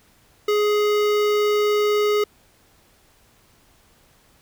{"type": "tone with notch filter", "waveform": "square", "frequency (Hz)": 418, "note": "G#4", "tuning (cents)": 11, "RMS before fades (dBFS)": -19, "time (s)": [0.48, 2.24], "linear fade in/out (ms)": 5, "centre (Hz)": 9200, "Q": 0.76, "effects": ["pink hiss -57 dBFS RMS until 4.41 s"]}